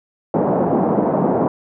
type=band-pass noise; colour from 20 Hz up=pink; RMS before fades=-17 dBFS; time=0.34-1.48 s; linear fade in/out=2 ms; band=170 to 840 Hz; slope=24 dB/octave; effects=none